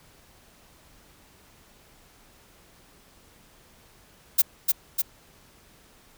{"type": "noise with echo", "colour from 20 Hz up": "violet", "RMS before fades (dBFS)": -17, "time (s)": [4.38, 4.42], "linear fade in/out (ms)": 10, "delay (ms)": 300, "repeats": 2, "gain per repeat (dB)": -3, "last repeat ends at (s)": 5.02, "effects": ["pink hiss -56 dBFS RMS until 6.17 s"]}